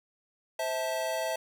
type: chord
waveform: square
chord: A minor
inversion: first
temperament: equal with one note detuned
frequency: 523.3 / 650.2 / 880 Hz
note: C5 / E5 / A5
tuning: 0 / -24 / 0 cents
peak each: -37 / -32 / -37 dBFS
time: 0.59-1.36 s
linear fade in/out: 5 ms
effects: none